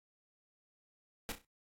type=noise with echo; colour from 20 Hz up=pink; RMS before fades=-39 dBFS; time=1.29-1.32 s; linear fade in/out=0 ms; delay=32 ms; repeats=4; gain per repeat=-9 dB; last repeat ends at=1.448 s; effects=AAC 64 kbps